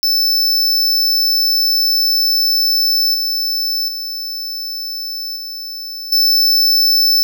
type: tone with level steps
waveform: square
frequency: 5280 Hz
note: E8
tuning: 2 cents sharp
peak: -12 / -16 / -22 / -25 / -10 dBFS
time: 0.03-7.23 s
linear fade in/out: 0 ms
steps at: 3.14 / 3.88 / 5.36 / 6.12 s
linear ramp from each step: 5 ms
effects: none